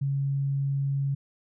sine tone, 138.59 Hz, C#3, in tune, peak -24 dBFS, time 0.01-1.15 s, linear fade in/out 10 ms, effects none

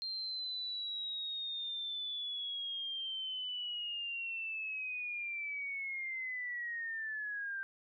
sine linear sweep, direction down, 4186 to 1568 Hz, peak -37 dBFS, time 0.02-7.63 s, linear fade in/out 0 ms, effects none

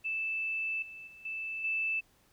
sine tone with level steps, 2637 Hz, E7, in tune, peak -31 / -44 / -50 / -35 / -29 dBFS, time 0.04-2.01 s, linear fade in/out 20 ms, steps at 0.82 / 1.07 / 1.25 / 1.64 s, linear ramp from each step 5 ms, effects pink hiss -67 dBFS RMS until 2.32 s

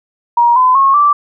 sine tone with pitch steps, 948 / 1016 / 1089 / 1167.1 Hz, A#5 / B5 / C#6 / D6, +29 / +49 / -31 / -11 cents, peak -6 dBFS, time 0.37-1.13 s, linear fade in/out 5 ms, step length 190 ms, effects none

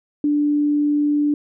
sine tone, 293.7 Hz, D4, in tune, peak -15 dBFS, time 0.24-1.34 s, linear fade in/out 2 ms, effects none

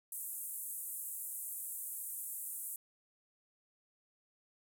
white band-pass noise, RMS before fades -43 dBFS, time 0.12-2.76 s, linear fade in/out 2 ms, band 8100 to 15000 Hz, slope 48 dB/octave, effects none

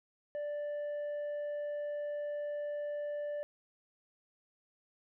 triangle tone with tanh clipping, 587.3 Hz, D5, in tune, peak -36 dBFS, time 0.35-3.43 s, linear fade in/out 0 ms, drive 8 dB, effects none

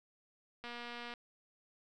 click train, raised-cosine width 0.3 ms, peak -30 dBFS, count 120, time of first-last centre 0.64-1.138 s, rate 239 Hz, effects none

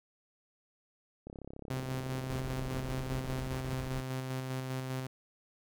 click train, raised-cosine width 2 ms, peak -31 dBFS, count 73, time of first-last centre 1.27-3.388 s, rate 34 Hz
sawtooth tone with tremolo, 130.3 Hz, C3, 7 cents flat, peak -30 dBFS, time 1.7-5.07 s, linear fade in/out 5 ms, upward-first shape square, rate 5 Hz, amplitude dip 30%
brown noise bursts, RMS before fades -41 dBFS, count 13, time 2.3-4.018 s, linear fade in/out 5 ms, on 110 ms, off 24 ms
effects none

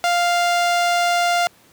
sawtooth tone with notch filter, 698.5 Hz, F5, in tune, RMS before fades -18 dBFS, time 0.04-1.47 s, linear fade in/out 0 ms, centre 12000 Hz, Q 0.85, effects pink hiss -52 dBFS RMS until 1.72 s + high-pass 100 Hz 12 dB/octave

